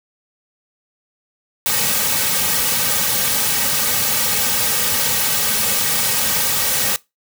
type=noise with comb filter; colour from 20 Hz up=white; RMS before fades=-18 dBFS; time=1.66-6.96 s; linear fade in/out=0 ms; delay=2.9 ms; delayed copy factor=-0.85; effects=noise-tail reverb RT60 0.2 s tail -21 dB re dry